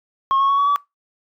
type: tone with pitch steps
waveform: sine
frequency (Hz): 1082 / 1097.7 / 1113.7 / 1129.9 / 1146.3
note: C#6 / C#6 / C#6 / C#6 / D6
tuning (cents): -42 / -17 / +8 / +33 / -42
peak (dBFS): -12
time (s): 0.31-0.76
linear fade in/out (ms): 0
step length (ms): 90
effects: noise-tail reverb RT60 0.2 s tail -24 dB re dry + tanh soft clip ceiling -12 dBFS